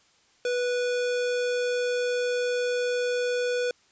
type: tone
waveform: square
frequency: 491.3 Hz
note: B4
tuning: 9 cents flat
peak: -25 dBFS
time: 0.45-3.71 s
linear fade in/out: 2 ms
effects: white hiss -62 dBFS RMS until 3.91 s + resampled to 16000 Hz